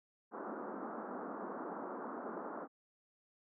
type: band-pass noise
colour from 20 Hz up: pink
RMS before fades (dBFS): -44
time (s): 0.31-2.68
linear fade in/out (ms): 50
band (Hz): 210 to 1400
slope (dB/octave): 48
effects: none